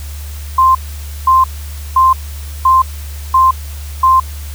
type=tone bursts; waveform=sine; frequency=1046.5 Hz; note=C6; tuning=in tune; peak=-5 dBFS; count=6; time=0.58-4.2 s; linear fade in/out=5 ms; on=170 ms; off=520 ms; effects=added 73 Hz sine -23 dBFS peak until 4.54 s + white hiss -35 dBFS RMS until 4.54 s